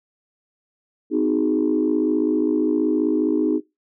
sine chord, Ab dominant seventh, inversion first, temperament equal with one note detuned, 255.8 / 311.1 / 370 / 415.3 Hz, C4 / Eb4 / Gb4 / Ab4, -39 / 0 / 0 / 0 cents, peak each -23 / -19 / -25 / -24 dBFS, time 1.1-3.61 s, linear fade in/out 50 ms, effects noise-tail reverb RT60 0.2 s tail -21 dB re dry + tanh soft clip ceiling -9 dBFS

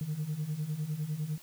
sine beating tone pair, 147 / 156.9 Hz, D3 / D#3, +2 / +15 cents, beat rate 9.9 Hz, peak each -35 / -32 dBFS, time 0.01-1.38 s, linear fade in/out 2 ms, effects tanh soft clip ceiling -28 dBFS + white hiss -54 dBFS RMS until 1.42 s

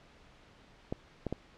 clicks, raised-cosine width 2 ms, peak -20 dBFS, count 3, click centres 0.925 / 1.267 / 1.326 s, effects pink hiss -59 dBFS RMS until 1.57 s + low-pass 4000 Hz 12 dB/octave

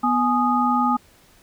sine tone cluster, 245.5 / 839 / 1240 Hz, B3 / G#5 / D#6, -10 / +17 / -6 cents, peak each -21 dBFS, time 0.03-0.97 s, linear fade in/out 10 ms, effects pink hiss -54 dBFS RMS until 1.42 s

